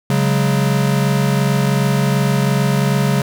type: chord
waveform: square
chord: C# suspended fourth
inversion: none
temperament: equal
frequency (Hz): 138.59 / 185 / 207.7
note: C#3 / F#3 / G#3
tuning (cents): 0 / 0 / 0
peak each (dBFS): -16 / -20 / -22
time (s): 0.1-3.22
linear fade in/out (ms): 2
effects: none